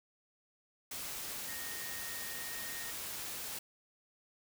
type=tone in noise; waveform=sine; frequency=1856 Hz; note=A#6; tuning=8 cents flat; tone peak=-47 dBFS; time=1.48-2.91 s; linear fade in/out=5 ms; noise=white; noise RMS=-42 dBFS; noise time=0.91-3.59 s; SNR=-8 dB; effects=none